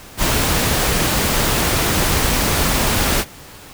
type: noise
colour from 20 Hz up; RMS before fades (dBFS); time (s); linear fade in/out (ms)
pink; -17; 0.17-3.25; 50
effects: pink hiss -39 dBFS RMS until 3.73 s